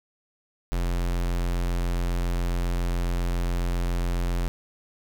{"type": "tone", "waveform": "square", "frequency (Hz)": 43.65, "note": "F1", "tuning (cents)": 0, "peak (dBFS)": -24, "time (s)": [0.72, 4.48], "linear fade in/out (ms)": 0, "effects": []}